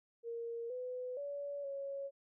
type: tone with pitch steps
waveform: sine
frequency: 465.5 / 502 / 570 / 554 Hz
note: A#4 / B4 / C#5 / C#5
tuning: -2 / +28 / +48 / -1 cents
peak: -39 dBFS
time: 0.23-2.11 s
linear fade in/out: 50 ms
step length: 470 ms
effects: none